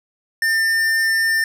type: tone with tanh clipping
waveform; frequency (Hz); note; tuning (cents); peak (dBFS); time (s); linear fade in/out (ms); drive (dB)
sine; 1799; A6; +38; -17; 0.42-1.44; 2; 16
effects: none